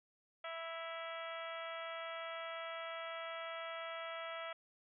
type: harmonic tone with a mistuned harmonic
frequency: 329.6 Hz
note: E4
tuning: in tune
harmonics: 2 / 3 / 4 / 5 / 6 / 7 / 8 / 9 / 10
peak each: -46 / -55 / -47 / -56 / -51 / -53 / -60 / -58 / -54 dBFS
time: 0.44-4.53 s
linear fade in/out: 5 ms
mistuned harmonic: 9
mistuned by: -58 cents
effects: none